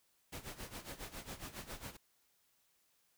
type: noise with tremolo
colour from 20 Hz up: pink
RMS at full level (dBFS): -45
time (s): 0.32-1.97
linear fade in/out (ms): 10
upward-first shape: sine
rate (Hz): 7.3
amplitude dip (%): 80
effects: white hiss -75 dBFS RMS until 3.17 s